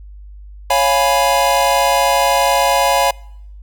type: chord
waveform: square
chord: C# dominant seventh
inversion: none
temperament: equal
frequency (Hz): 554.4 / 698.5 / 830.6 / 987.8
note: C#5 / E#5 / G#5 / B5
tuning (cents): 0 / 0 / 0 / 0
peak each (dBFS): -18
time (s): 0.7-3.11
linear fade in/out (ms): 5
effects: noise-tail reverb RT60 0.8 s tail -26 dB re dry + added 50 Hz sine -33 dBFS peak until 3.62 s